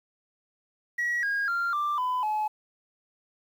sine tone with pitch steps, 1918 / 1631.6 / 1387.9 / 1180.7 / 1004.4 / 854.4 Hz, A#6 / G#6 / F6 / D6 / B5 / G#5, +49 / -31 / -11 / +9 / +29 / +49 cents, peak -23 dBFS, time 0.98-2.48 s, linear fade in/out 10 ms, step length 250 ms, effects tanh soft clip ceiling -23 dBFS + 9-bit

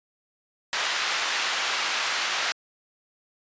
pink band-pass noise, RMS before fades -27 dBFS, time 0.73-2.52 s, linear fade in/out 0 ms, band 1200 to 5100 Hz, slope 12 dB/octave, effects resampled to 16000 Hz

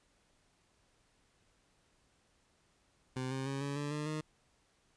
20% pulse tone with pitch steps, 129.2 / 133.06 / 137.04 / 141.14 / 145.36 / 149.7 / 154.18 Hz, C3 / C3 / C#3 / C#3 / D3 / D3 / D#3, -21 / +29 / -19 / +32 / -17 / +33 / -15 cents, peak -31 dBFS, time 3.16-4.21 s, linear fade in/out 5 ms, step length 150 ms, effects pink hiss -72 dBFS RMS until 4.96 s + resampled to 22050 Hz

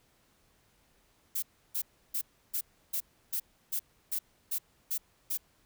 violet noise bursts, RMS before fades -32 dBFS, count 11, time 1.35-5.375 s, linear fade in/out 10 ms, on 75 ms, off 320 ms, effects pink hiss -68 dBFS RMS until 5.65 s

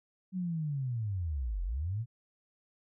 sine linear two-way sweep, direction down then up, 190 to 41.2 to 122.5 Hz, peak -31 dBFS, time 0.32-2.06 s, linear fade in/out 50 ms, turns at 1.63 s, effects none

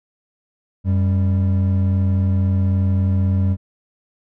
triangle tone pair together, 92.37 / 196 Hz, F#2 / G3, -2 / 0 cents, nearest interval octave + minor second, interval 1302 cents, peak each -13 / -20 dBFS, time 0.84-3.57 s, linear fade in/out 50 ms, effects none

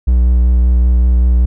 triangle tone with vibrato, 61 Hz, B1, 21 cents flat, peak -5 dBFS, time 0.07-1.46 s, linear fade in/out 10 ms, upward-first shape sine, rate 5.2 Hz, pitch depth 22 cents each way, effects none

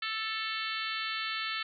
harmonic tone with a mistuned harmonic, 440 Hz, A4, in tune, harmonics 3 / 4 / 5 / 6 / 7 / 8 / 9 / 10, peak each -38 / -39 / -40 / -41 / -41 / -42 / -43 / -43 dBFS, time 0.02-1.63 s, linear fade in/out 5 ms, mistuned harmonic 6, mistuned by +25 cents, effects none

